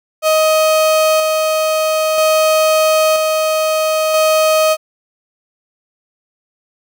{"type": "tone with tremolo", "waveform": "35% pulse", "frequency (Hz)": 628, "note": "D#5", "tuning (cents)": 16, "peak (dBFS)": -8, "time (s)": [0.22, 4.77], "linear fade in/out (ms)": 50, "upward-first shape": "square", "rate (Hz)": 0.51, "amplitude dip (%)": 30, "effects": []}